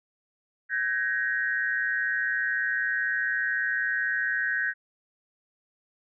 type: tone cluster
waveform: sine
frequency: 1531 / 1651 / 1875 Hz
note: G6 / G#6 / A#6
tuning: -41 / -11 / +10 cents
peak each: -29 dBFS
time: 0.69-4.74 s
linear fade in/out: 50 ms
effects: none